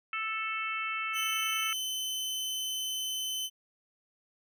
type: harmonic tone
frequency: 440 Hz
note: A4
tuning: in tune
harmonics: 3 / 4 / 5 / 6 / 7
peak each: -35 / -46 / -37 / -36 / -45 dBFS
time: 0.13-1.73 s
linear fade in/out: 2 ms
type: tone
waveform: sawtooth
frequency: 3050 Hz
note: G7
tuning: 48 cents flat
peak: -29 dBFS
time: 1.13-3.5 s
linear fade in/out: 50 ms
effects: none